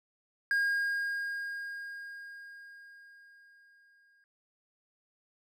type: tone with exponential decay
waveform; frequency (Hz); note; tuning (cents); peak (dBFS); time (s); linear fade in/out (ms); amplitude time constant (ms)
triangle; 1624; G#6; -39; -23; 0.51-4.24; 1; 810
effects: none